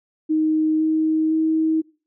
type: tone with pitch steps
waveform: sine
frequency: 312.5 / 315.2 / 318 Hz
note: D#4 / D#4 / D#4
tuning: +8 / +23 / +38 cents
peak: -16 dBFS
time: 0.29-1.82 s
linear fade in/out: 20 ms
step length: 510 ms
effects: noise-tail reverb RT60 0.4 s tail -23 dB re dry